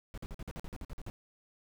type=noise bursts; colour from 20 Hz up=brown; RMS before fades=-41 dBFS; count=12; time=0.14-1.1 s; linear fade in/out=0 ms; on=36 ms; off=48 ms; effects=none